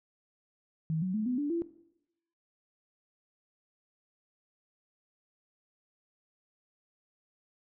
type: tone with pitch steps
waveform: sine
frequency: 159.3 / 185.11 / 215.1 / 250 / 290.5 / 337.5 Hz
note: D#3 / F#3 / A3 / B3 / D4 / E4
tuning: +41 / +1 / -39 / +21 / -19 / +41 cents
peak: -28 dBFS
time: 0.9-1.62 s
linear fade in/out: 0 ms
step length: 120 ms
effects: noise-tail reverb RT60 0.8 s tail -17 dB re dry